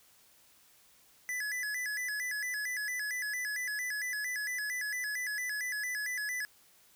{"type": "tone with vibrato", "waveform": "square", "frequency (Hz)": 1837, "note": "A#6", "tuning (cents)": -26, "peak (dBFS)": -34, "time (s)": [1.29, 6.45], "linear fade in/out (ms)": 0, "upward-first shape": "square", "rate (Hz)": 4.4, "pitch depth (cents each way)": 140, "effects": ["white hiss -63 dBFS RMS until 6.95 s"]}